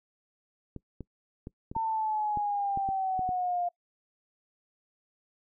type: clicks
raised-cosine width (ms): 3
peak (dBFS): -26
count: 10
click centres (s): 0.763 / 1.007 / 1.471 / 1.715 / 1.765 / 2.373 / 2.774 / 2.889 / 3.193 / 3.291
type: exponential sweep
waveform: sine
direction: down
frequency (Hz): 905 to 699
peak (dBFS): -27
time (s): 1.75-3.69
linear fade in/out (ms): 10
effects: noise-tail reverb RT60 0.1 s tail -23 dB re dry